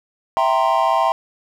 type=chord; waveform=triangle; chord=C dominant seventh; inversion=first; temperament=equal with one note detuned; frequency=659.3 / 780.8 / 932.3 / 1046.5 Hz; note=E5 / G5 / Bb5 / C6; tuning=0 / -7 / 0 / 0 cents; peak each=-18 dBFS; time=0.37-1.12 s; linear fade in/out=0 ms; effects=none